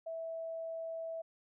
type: tone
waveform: sine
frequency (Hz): 655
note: E5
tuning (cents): -11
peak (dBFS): -38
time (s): 0.06-1.22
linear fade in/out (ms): 10
effects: none